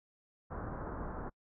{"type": "low-pass noise", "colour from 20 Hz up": "pink", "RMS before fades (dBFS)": -41, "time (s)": [0.5, 1.3], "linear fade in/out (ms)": 20, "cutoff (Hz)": 1500, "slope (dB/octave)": 48, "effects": ["noise-tail reverb RT60 0.1 s tail -26 dB re dry"]}